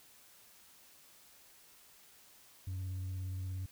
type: tone with vibrato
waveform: sine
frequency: 93.2 Hz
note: F#2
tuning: 13 cents sharp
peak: -34 dBFS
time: 2.67-3.66 s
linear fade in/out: 5 ms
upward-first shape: square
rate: 17 Hz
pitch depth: 19 cents each way
effects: tanh soft clip ceiling -36 dBFS + white hiss -61 dBFS RMS until 3.71 s